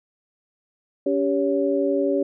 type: tone cluster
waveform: sine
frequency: 282.4 / 394.1 / 563 Hz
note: C#4 / G4 / C#5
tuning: +32 / +9 / +27 cents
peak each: -23 dBFS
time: 1.06-2.23 s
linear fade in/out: 5 ms
effects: none